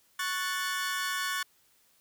sawtooth chord, F# minor, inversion second, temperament equal, 1108.7 / 1480 / 1760 Hz, C#6 / F#6 / A6, 0 / 0 / 0 cents, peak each -31 dBFS, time 0.19-1.43 s, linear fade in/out 5 ms, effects white hiss -66 dBFS RMS until 2 s

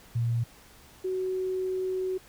sine tone pair in turn, 117.3 / 373.3 Hz, A#2 / F#4, +11 / +15 cents, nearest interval octave + minor sixth, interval 2004 cents, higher second, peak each -24 / -27 dBFS, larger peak first, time 0.15-0.44 / 1.04-2.18 s, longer second, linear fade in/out 10 ms, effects pink hiss -54 dBFS RMS until 2.28 s

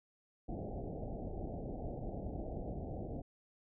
pink low-pass noise, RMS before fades -42 dBFS, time 0.48-3.22 s, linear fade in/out 10 ms, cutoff 780 Hz, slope 96 dB/octave, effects none

